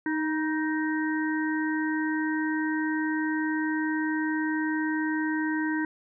harmonic tone with a mistuned harmonic, 311.1 Hz, D#4, in tune, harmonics 1 / 3 / 5 / 6, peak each -26 / -36 / -34 / -35 dBFS, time 0.06-5.85 s, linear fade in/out 2 ms, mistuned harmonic 3, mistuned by +33 cents, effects none

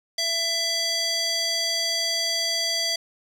square tone with band-pass filter, 667 Hz, E5, 20 cents sharp, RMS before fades -25 dBFS, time 0.18-2.96 s, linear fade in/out 5 ms, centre 4800 Hz, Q 2.6, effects 8-bit

